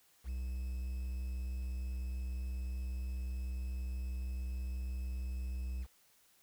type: tone with quantisation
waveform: triangle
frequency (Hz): 63.1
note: B1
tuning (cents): +38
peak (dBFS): -34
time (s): 0.24-5.87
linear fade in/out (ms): 50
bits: 10
effects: white hiss -68 dBFS RMS until 6.42 s